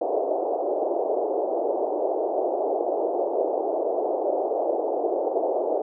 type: band-pass noise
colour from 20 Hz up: white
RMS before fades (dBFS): -25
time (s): 0.01-5.82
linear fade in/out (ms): 5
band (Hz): 340 to 730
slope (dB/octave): 48
effects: none